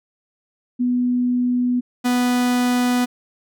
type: tone pair in turn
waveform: sine / 45% pulse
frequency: 246.9 / 246.9 Hz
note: B3 / B3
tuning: 0 / 0 cents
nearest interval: unison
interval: 0 cents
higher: neither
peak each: -16 dBFS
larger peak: neither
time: 0.79-1.81 / 2.04-3.06 s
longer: neither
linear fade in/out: 20 ms
effects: none